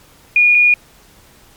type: tone pair in turn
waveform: sine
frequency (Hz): 2440 / 2440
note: D#7 / D#7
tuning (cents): -34 / -34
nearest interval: unison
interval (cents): 0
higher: neither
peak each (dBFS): -7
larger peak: neither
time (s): 0.36-0.55 / 0.55-0.74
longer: neither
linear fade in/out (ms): 2
effects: pink hiss -47 dBFS RMS until 1.56 s + MP3 96 kbps